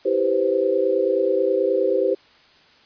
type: chord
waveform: sine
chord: C major seventh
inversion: first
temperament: equal with one note detuned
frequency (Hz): 328.5 / 392 / 493.9 / 523.3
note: E4 / G4 / B4 / C5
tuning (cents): -6 / 0 / 0 / 0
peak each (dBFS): -27 / -21 / -24 / -21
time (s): 0.05-2.15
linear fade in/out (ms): 10
effects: white hiss -53 dBFS RMS until 2.85 s + resampled to 11025 Hz